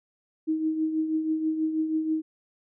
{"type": "tone with tremolo", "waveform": "sine", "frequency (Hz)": 315.4, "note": "D#4", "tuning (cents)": 24, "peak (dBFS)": -21, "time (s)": [0.47, 2.22], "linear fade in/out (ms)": 20, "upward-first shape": "triangle", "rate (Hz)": 6.2, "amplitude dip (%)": 60, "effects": []}